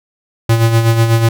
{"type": "tone with tremolo", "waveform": "square", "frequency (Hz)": 114.3, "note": "A#2", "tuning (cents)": -34, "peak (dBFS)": -7, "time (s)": [0.49, 1.29], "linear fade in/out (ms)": 5, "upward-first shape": "sine", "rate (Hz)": 8.1, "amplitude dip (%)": 55, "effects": []}